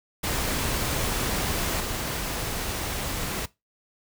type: noise with level steps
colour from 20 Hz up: pink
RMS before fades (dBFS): -27 / -30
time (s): 0.23-3.46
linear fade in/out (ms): 10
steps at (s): 1.8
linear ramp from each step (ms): 2
effects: noise-tail reverb RT60 0.2 s tail -19 dB re dry